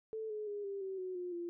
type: tone with pitch steps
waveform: sine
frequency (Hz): 440 / 425 / 410.5 / 396.6 / 383 / 370 / 357.4 / 345.2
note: A4 / G#4 / G#4 / G4 / G4 / F#4 / F4 / F4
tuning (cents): 0 / +40 / -20 / +20 / -40 / 0 / +40 / -20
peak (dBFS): -38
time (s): 0.13-1.49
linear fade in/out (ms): 0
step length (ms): 170
effects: none